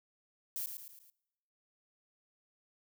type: noise with echo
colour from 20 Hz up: violet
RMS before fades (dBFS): -38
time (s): 0.56-0.66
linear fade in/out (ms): 0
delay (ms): 110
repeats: 4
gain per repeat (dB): -6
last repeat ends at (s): 1.1
effects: noise-tail reverb RT60 1.0 s tail -25 dB re dry